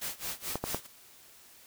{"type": "noise with tremolo", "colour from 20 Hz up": "white", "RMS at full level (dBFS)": -35, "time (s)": [0.01, 0.87], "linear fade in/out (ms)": 10, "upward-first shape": "sine", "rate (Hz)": 4.6, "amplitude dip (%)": 95}
{"type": "clicks", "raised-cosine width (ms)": 1, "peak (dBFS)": -17, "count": 3, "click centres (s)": [0.556, 0.64, 0.746]}
{"effects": ["white hiss -56 dBFS RMS until 1.66 s"]}